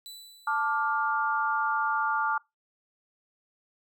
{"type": "tone with exponential decay", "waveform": "sawtooth", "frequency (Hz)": 3973, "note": "B7", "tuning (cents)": 10, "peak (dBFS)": -37, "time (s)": [0.06, 1.12], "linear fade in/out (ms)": 0, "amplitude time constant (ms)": 230}
{"type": "chord", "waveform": "sine", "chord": "D minor", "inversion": "second", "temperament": "just", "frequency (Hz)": [881, 1174.7, 1409.6], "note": ["A5", "D6", "F6"], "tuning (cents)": [2, 0, 16], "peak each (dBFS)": [-29, -29, -29], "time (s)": [0.47, 2.38], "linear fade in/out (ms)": 5}
{"effects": ["noise-tail reverb RT60 0.2 s tail -24 dB re dry"]}